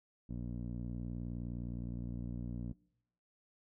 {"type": "tone with low-pass filter", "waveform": "15% pulse", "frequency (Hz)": 59.5, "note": "A#1", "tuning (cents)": 36, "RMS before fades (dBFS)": -41, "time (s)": [0.29, 2.73], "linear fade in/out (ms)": 10, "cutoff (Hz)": 280, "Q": 1.4, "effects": ["noise-tail reverb RT60 0.8 s tail -24 dB re dry"]}